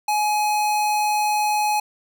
square tone, 842 Hz, G#5, 24 cents sharp, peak -19 dBFS, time 0.08-1.8 s, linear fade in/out 5 ms, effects none

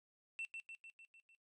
triangle tone with echo, 2689 Hz, E7, 34 cents sharp, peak -40 dBFS, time 0.39-0.45 s, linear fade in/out 0 ms, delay 150 ms, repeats 6, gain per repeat -4 dB, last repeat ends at 1.35 s, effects noise-tail reverb RT60 0.1 s tail -17 dB re dry + resampled to 24000 Hz

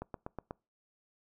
click train, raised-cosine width 1 ms, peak -25 dBFS, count 5, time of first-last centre 0.02-0.509 s, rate 8.18 Hz, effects noise-tail reverb RT60 0.3 s tail -25 dB re dry

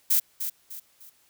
violet noise with echo, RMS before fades -21 dBFS, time 0.1-0.2 s, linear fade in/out 10 ms, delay 300 ms, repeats 3, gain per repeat -9 dB, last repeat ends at 1.1 s, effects white hiss -63 dBFS RMS until 1.29 s

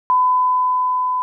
sine tone with level ramp, 1006 Hz, B5, 32 cents sharp, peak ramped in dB -11 to -17 dBFS, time 0.1-1.22 s, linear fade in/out 0 ms, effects none

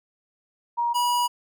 sine / square tone pair in turn, 947 / 969.7 Hz, A#5 / B5, +27 / -32 cents, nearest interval unison, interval 41 cents, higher second, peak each -21 dBFS, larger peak neither, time 0.77-0.94 / 0.94-1.28 s, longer second, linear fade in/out 20 ms, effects none

